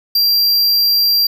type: tone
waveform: square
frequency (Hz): 4739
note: D8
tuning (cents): +15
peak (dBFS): -11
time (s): 0.15-1.27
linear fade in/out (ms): 5
effects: 8-bit